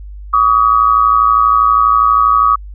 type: tone pair together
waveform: sine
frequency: 1143 / 1255.4 Hz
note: D6 / D#6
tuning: -47 / +15 cents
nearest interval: major second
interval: 162 cents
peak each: -10 dBFS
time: 0.33-2.56 s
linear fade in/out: 10 ms
effects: added 50 Hz sine -27 dBFS peak until 2.74 s